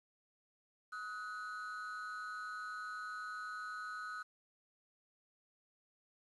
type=ring-modulated tone; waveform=triangle; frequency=1374 Hz; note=F6; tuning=29 cents flat; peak=-37 dBFS; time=0.92-4.23 s; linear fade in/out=10 ms; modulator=106 Hz; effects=resampled to 24000 Hz + 11-bit